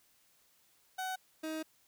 30% pulse tone pair in turn, 750 / 315.3 Hz, F#5 / D#4, +23 / +23 cents, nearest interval octave + minor third, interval 1500 cents, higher first, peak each -33 / -34 dBFS, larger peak first, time 0.98-1.16 / 1.43-1.63 s, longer second, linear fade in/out 10 ms, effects white hiss -69 dBFS RMS until 1.87 s

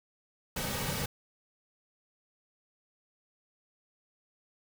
pink noise with comb filter, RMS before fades -34 dBFS, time 0.56-1.06 s, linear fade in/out 5 ms, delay 2.9 ms, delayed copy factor -0.65, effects none

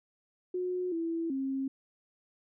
sine tone with pitch steps, 363 / 331.2 / 268.7 Hz, F#4 / E4 / C4, -33 / +8 / +46 cents, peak -30 dBFS, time 0.54-1.68 s, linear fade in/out 5 ms, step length 380 ms, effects none

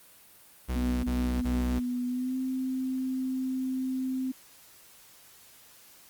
45% pulse tone bursts, 62.8 Hz, B1, 30 cents sharp, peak -28 dBFS, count 3, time 0.68-1.8 s, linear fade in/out 20 ms, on 360 ms, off 20 ms
sine tone with pitch glide, 246.9 to 259.8 Hz, B3 to C4, 0 to -12 cents, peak -28 dBFS, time 0.75-4.32 s, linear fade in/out 10 ms, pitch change +88 cents, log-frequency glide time 2.07-2.37 s
effects white hiss -55 dBFS RMS until 6.09 s + Opus 32 kbps

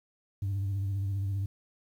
sine tone with vibrato, 98.3 Hz, G2, 5 cents sharp, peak -26 dBFS, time 0.42-1.46 s, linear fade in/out 5 ms, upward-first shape sine, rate 15 Hz, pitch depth 44 cents each way, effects tanh soft clip ceiling -27 dBFS + 10-bit

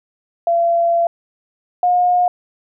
sine tone pair in turn, 681 / 716.4 Hz, F5 / F5, -44 / +44 cents, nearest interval minor second, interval 88 cents, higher second, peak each -12 / -11 dBFS, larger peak second, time 0.47-1.07 / 1.83-2.28 s, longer first, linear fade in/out 2 ms, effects none

